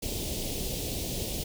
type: band-stop noise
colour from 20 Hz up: pink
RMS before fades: -33 dBFS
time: 0.02-1.44 s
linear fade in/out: 10 ms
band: 630 to 2900 Hz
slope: 24 dB/octave
effects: none